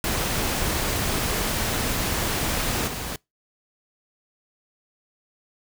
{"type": "noise with level steps", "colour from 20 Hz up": "pink", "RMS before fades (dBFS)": [-25, -31], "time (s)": [0.04, 3.16], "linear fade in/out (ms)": 2, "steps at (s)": 2.87, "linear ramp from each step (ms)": 10, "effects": ["noise-tail reverb RT60 0.2 s tail -25 dB re dry"]}